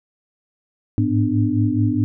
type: tone cluster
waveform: sine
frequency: 104.6 / 109.3 / 250.2 / 296.9 Hz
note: G#2 / A2 / B3 / D4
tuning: +13 / -11 / +23 / +19 cents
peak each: -21 dBFS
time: 0.98-2.04 s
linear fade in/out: 0 ms
effects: none